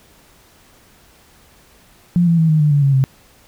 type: tone with pitch steps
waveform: sine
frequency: 174.61 / 167.98 / 161.6 / 155.47 / 149.57 / 143.89 / 138.43 / 133.17 Hz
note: F3 / E3 / E3 / D#3 / D3 / D3 / C#3 / C3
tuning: 0 / +33 / -34 / -1 / +32 / -35 / -2 / +31 cents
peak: -10 dBFS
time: 2.16-3.04 s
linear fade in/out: 0 ms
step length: 110 ms
effects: pink hiss -50 dBFS RMS until 3.47 s